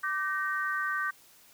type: chord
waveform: sine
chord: G minor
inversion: second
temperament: equal with one note detuned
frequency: 1174.7 / 1536.6 / 1864.7 Hz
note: D6 / G6 / Bb6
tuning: 0 / -35 / 0 cents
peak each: -33 / -31 / -35 dBFS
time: 0.03-1.11 s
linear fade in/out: 10 ms
effects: white hiss -58 dBFS RMS until 1.53 s